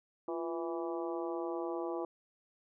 harmonic tone with a mistuned harmonic, 164.81 Hz, E3, in tune, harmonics 2 / 3 / 4 / 5 / 6 / 7, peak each -37 / -41 / -43 / -45 / -47 / -48 dBFS, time 0.28-2.05 s, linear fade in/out 2 ms, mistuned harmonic 2, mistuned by +77 cents, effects none

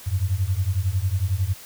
sine beating tone pair, 89.1 / 100.1 Hz, F2 / G2, +35 / +37 cents, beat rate 11 Hz, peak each -23 / -23 dBFS, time 0.06-1.54 s, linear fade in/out 20 ms, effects white hiss -43 dBFS RMS until 1.65 s

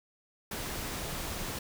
pink noise, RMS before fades -37 dBFS, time 0.51-1.59 s, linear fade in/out 5 ms, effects none

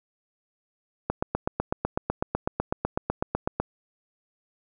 click train, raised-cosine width 1 ms, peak -10 dBFS, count 21, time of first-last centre 1.1-3.6 s, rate 8 Hz, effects none

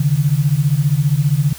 sine beating tone pair, 136.8 / 151.8 Hz, C#3 / D#3, -23 / -42 cents, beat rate 15 Hz, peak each -15 dBFS, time 0-1.53 s, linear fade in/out 5 ms, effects added 74 Hz sine -41 dBFS peak until 1.58 s + white hiss -36 dBFS RMS until 1.58 s

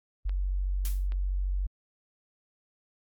sine tone, 46.93 Hz, F#1, 25 cents sharp, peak -26 dBFS, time 0.25-1.67 s, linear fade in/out 10 ms
clicks, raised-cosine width 0.3 ms, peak -31 dBFS, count 2, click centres 0.294 / 1.121 s
blue noise with exponential decay, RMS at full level -34 dBFS, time 0.85-1.07 s, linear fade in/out 1 ms, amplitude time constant 47 ms
effects AAC 64 kbps

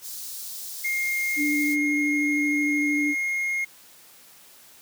white high-pass noise, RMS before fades -36 dBFS, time 0.01-1.77 s, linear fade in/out 50 ms, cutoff 4200 Hz, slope 24 dB/octave
triangle tone with pitch glide, 2130 to 2144 Hz, C7 to C7, +30 to +42 cents, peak -22 dBFS, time 0.84-3.65 s, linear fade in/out 10 ms, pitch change +12 cents, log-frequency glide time 1.19-1.95 s
sine tone with vibrato, 293.7 Hz, D4, in tune, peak -23 dBFS, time 1.36-3.15 s, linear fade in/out 50 ms, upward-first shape sine, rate 13 Hz, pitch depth 13 cents each way
effects white hiss -51 dBFS RMS until 4.81 s + high-pass 100 Hz 12 dB/octave

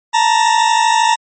40% pulse tone pair together, 889 / 941.9 Hz, A5 / A#5, +18 / +18 cents, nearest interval minor second, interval 100 cents, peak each -12 dBFS, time 0.13-1.16 s, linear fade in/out 20 ms, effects MP3 32 kbps

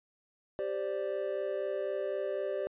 triangle chord, G suspended fourth, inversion none, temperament equal, 392 / 523.3 / 587.3 Hz, G4 / C5 / D5, 0 / 0 / 0 cents, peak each -34 / -36 / -33 dBFS, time 0.59-2.67 s, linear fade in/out 0 ms, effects resampled to 8000 Hz

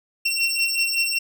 25% pulse beating tone pair, 2721 / 2726.3 Hz, F7 / F7, -46 / -42 cents, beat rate 5.3 Hz, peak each -19 dBFS, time 0.25-1.19 s, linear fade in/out 10 ms, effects none

